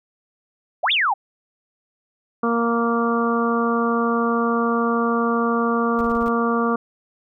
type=exponential two-way sweep; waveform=sine; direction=up then down; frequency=549 to 3729 to 732 Hz; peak=-16 dBFS; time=0.83-1.14 s; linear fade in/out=10 ms; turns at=0.92 s
type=harmonic tone; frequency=233.1 Hz; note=A#3; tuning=in tune; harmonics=1 / 2 / 3 / 4 / 5 / 6; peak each=-21 / -23 / -29 / -31 / -23 / -30 dBFS; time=2.43-6.76 s; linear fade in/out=5 ms
type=noise bursts; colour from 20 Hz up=brown; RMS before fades=-33 dBFS; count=6; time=5.99-6.281 s; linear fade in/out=0 ms; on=21 ms; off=33 ms
effects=none